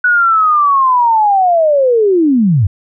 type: linear sweep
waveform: sine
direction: down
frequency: 1480 to 86.2 Hz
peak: -7 dBFS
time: 0.04-2.67 s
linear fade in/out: 5 ms
effects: none